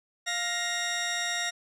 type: tone pair together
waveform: 15% pulse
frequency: 701.8 / 1875 Hz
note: F5 / A#6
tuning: +8 / +10 cents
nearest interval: octave + perfect fourth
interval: 1702 cents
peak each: -27 / -23 dBFS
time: 0.26-1.51 s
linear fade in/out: 20 ms
effects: low-pass 9000 Hz 12 dB/octave